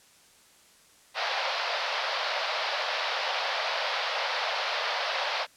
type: band-pass noise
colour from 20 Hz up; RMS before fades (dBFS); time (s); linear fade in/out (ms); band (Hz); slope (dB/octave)
pink; -30; 1.14-5.47; 50; 540 to 5000; 48
effects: white hiss -58 dBFS RMS until 5.56 s + low-pass 10000 Hz 12 dB/octave